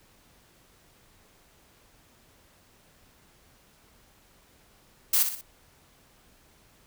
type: noise with echo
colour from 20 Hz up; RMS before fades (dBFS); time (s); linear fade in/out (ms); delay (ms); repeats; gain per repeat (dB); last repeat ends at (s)
blue; -22; 5.13-5.23; 5; 61; 3; -7; 5.413
effects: pink hiss -60 dBFS RMS until 6.86 s